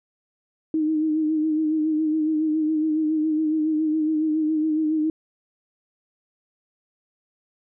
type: tone with vibrato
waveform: sine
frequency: 311.1 Hz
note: D#4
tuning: in tune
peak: -19 dBFS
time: 0.74-5.1 s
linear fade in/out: 2 ms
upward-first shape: sine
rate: 7.2 Hz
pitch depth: 39 cents each way
effects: none